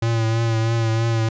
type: tone with vibrato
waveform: square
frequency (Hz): 113.8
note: A#2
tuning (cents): -41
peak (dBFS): -18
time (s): 0.02-1.29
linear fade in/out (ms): 5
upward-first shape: triangle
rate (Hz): 3.1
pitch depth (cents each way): 37
effects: resampled to 16000 Hz